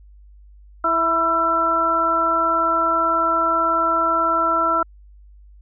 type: harmonic tone with a mistuned harmonic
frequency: 329.6 Hz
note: E4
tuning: in tune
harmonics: 1 / 2 / 3 / 4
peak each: -28 / -24 / -25 / -17 dBFS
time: 0.84-4.83 s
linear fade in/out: 5 ms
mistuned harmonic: 4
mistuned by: +27 cents
effects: added 50 Hz sine -43 dBFS peak until 5.61 s